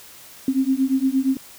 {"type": "beating tone pair", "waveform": "sine", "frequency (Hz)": [261.6, 270.2], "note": ["C4", "C#4"], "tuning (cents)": [0, -44], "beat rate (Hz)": 8.6, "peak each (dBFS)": -20, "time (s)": [0.48, 1.37], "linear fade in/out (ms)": 2, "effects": ["white hiss -44 dBFS RMS until 1.58 s"]}